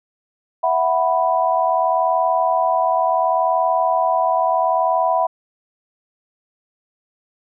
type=chord; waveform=sine; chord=E suspended second; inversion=none; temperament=equal; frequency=659.3 / 740 / 987.8 Hz; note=E5 / F#5 / B5; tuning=0 / 0 / 0 cents; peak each=-19 dBFS; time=0.63-5.27 s; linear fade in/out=10 ms; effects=none